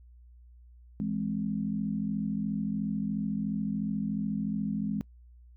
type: chord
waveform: sine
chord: E augmented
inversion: none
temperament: equal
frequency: 164.81 / 207.7 / 261.6 Hz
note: E3 / G#3 / B#3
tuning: 0 / 0 / 0 cents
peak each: -36 / -30 / -36 dBFS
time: 1-5.01 s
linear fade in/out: 0 ms
effects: noise-tail reverb RT60 0.1 s tail -24 dB re dry + added 60 Hz sine -51 dBFS peak until 5.56 s